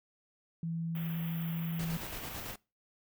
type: tone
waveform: sine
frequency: 165.5 Hz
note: E3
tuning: 7 cents sharp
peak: -33 dBFS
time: 0.63-1.97 s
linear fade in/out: 2 ms
type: band-stop noise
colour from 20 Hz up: white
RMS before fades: -46 dBFS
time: 0.95-2.54 s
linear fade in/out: 2 ms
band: 3400 to 12000 Hz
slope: 96 dB/octave
type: noise with tremolo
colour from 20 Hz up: pink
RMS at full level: -42 dBFS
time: 1.79-2.56 s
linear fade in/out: 5 ms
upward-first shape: square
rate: 9 Hz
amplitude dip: 40%
effects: noise-tail reverb RT60 0.3 s tail -24 dB re dry